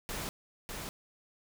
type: noise with echo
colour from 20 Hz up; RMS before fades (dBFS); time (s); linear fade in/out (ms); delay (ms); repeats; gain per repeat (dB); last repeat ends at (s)
pink; -38; 0.09-0.29; 0; 600; 1; -3; 0.89
effects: none